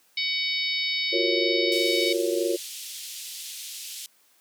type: harmonic tone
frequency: 750 Hz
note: F#5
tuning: 23 cents sharp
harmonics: 3 / 4 / 5 / 6 / 7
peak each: -28 / -34 / -29 / -33 / -34 dBFS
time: 0.17-2.13 s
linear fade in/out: 5 ms
type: chord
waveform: sine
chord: Gb major seventh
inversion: third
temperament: just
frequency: 346.9 / 370 / 462.5 / 555 Hz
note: F4 / Gb4 / Bb4 / Db5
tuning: -12 / 0 / -14 / +2 cents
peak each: -26 / -29 / -28 / -29 dBFS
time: 1.12-2.57 s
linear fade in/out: 20 ms
type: band-pass noise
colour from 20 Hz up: pink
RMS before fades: -38 dBFS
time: 1.72-4.06 s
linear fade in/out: 0 ms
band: 3100 to 14000 Hz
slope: 24 dB/octave
effects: white hiss -62 dBFS RMS until 4.4 s + high-pass 200 Hz 12 dB/octave